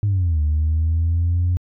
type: linear two-way sweep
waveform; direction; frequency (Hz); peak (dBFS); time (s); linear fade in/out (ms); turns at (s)
sine; down then up; 105.5 to 74.7 to 89.6; -14; 0.03-1.57; 0; 0.41
effects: tanh soft clip ceiling -13 dBFS